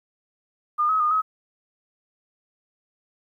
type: tone with pitch steps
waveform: sine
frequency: 1213 / 1278 / 1221 / 1276 Hz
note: D#6 / D#6 / D#6 / D#6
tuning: -44 / +46 / -33 / +43 cents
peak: -18 dBFS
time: 0.78-1.22 s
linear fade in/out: 20 ms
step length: 110 ms
effects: 10-bit